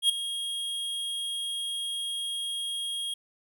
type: tone with ADSR envelope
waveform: square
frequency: 3264 Hz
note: G#7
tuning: 31 cents flat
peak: -18 dBFS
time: 0.02-3.14 s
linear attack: 74 ms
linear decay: 6 ms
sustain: -13 dB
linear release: 5 ms
effects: none